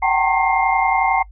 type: tone cluster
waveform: sine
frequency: 758 / 789 / 912 / 1079 / 2109 Hz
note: F#5 / G5 / A#5 / C#6 / C7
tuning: +42 / +11 / -38 / -47 / +13 cents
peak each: -19 / -22 / -19 / -23 / -22 dBFS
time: 0.02-1.23 s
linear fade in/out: 10 ms
effects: noise-tail reverb RT60 0.1 s tail -24 dB re dry + added 50 Hz sine -38 dBFS peak until 1.31 s